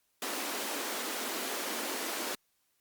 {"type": "high-pass noise", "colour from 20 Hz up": "pink", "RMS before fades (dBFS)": -36, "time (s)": [0.22, 2.35], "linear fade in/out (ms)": 2, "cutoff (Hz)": 240, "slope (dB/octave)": 48, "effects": ["white hiss -75 dBFS RMS until 2.8 s", "Opus 48 kbps"]}